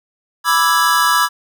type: chord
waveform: square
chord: E dominant seventh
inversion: second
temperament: equal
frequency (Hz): 987.8 / 1174.7 / 1318.5 / 1661.2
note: B5 / D6 / E6 / G#6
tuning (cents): 0 / 0 / 0 / 0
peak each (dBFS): -18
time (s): 0.44-1.29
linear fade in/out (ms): 50
effects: none